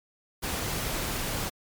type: noise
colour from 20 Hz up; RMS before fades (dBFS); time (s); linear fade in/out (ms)
pink; -31; 0.42-1.5; 20
effects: MP3 96 kbps